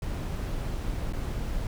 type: noise with dropouts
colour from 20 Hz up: brown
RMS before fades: -31 dBFS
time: 0.02-1.67 s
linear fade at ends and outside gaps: 2 ms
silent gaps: 1.126-1.133 s
effects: none